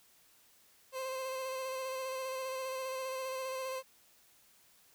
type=tone with vibrato; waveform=30% pulse; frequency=523.3 Hz; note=C5; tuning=in tune; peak=-34 dBFS; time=0.92-3.83 s; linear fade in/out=50 ms; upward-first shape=square; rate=15 Hz; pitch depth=17 cents each way; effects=white hiss -65 dBFS RMS until 4.94 s